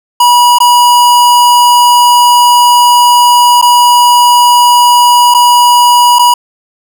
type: tone with dropouts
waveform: square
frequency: 970 Hz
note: B5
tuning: 31 cents flat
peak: -3 dBFS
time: 0.2-6.34 s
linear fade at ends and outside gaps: 5 ms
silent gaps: 0.586-0.602 / 3.615-3.624 / 5.341-5.346 / 6.187-6.192 s
effects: none